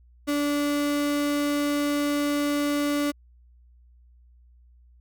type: tone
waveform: 35% pulse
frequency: 290 Hz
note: D4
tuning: 22 cents flat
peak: -21 dBFS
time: 0.27-3.12 s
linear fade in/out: 20 ms
effects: added 60 Hz sine -52 dBFS peak until 5 s